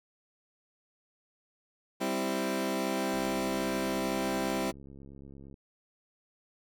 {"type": "chord", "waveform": "20% pulse", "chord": "C major", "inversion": "second", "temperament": "equal", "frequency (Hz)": [196, 261.6, 329.6], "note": ["G3", "C4", "E4"], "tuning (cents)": [0, 0, 0], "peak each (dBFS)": -29, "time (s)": [2, 4.72], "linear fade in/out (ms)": 20}
{"type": "click train", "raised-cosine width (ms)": 3, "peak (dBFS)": -37, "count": 166, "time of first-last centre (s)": [3.14, 5.542], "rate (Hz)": 68.7}
{"effects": []}